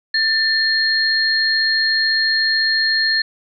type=tone pair together; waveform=sine; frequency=1782 / 4238 Hz; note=A6 / C8; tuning=+22 / +21 cents; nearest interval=octave + minor third; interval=1499 cents; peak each=-17 dBFS; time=0.14-3.22 s; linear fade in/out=5 ms; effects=none